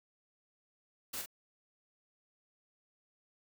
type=noise with echo; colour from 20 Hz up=white; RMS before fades=-40 dBFS; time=1.13-1.22 s; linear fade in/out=10 ms; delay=41 ms; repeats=1; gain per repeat=-5 dB; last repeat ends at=1.261 s; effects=none